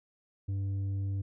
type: tone with tanh clipping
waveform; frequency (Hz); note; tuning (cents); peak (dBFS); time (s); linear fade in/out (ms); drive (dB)
sine; 98; G2; 0; -31; 0.48-1.22; 10; 5
effects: none